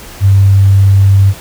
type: tone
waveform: sine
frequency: 98 Hz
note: G2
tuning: in tune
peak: -3 dBFS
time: 0.2-1.34 s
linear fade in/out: 50 ms
effects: added 60 Hz sine -38 dBFS peak until 1.4 s + pink hiss -31 dBFS RMS until 1.4 s